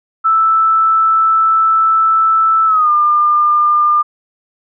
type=tone with pitch glide; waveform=sine; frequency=1318.5 to 1202.1 Hz; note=E6 to D6; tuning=0 to +40 cents; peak=-8 dBFS; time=0.24-4.03 s; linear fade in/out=20 ms; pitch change=-160 cents; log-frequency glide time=2.66-2.91 s; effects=none